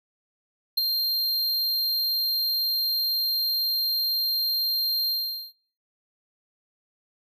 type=tone with ADSR envelope; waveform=square; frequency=4186 Hz; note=C8; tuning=in tune; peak=-17 dBFS; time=0.77-5.53 s; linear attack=11 ms; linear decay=7 ms; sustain=-6 dB; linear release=440 ms; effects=noise-tail reverb RT60 0.5 s tail -24 dB re dry